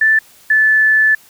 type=tone pair in turn; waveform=sine; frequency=1760 / 1742.8 Hz; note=A6 / A6; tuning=0 / -17 cents; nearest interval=unison; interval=17 cents; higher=first; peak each=-8 dBFS; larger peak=neither; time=0.01-0.19 / 0.5-1.15 s; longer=second; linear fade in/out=5 ms; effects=white hiss -46 dBFS RMS until 1.29 s